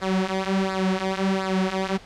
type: tone with flanger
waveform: sawtooth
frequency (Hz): 190.4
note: F#3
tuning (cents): +50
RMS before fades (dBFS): -24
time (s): 0.01-1.98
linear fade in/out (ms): 20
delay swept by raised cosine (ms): 0.32 to 6.02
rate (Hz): 1.4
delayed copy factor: -0.8
effects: pink hiss -46 dBFS RMS until 2.05 s + low-pass 5000 Hz 12 dB/octave